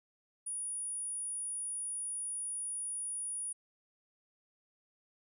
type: tone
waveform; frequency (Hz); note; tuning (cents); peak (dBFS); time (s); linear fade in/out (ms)
sine; 9690; D#9; -47; -36; 0.46-3.53; 10
effects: none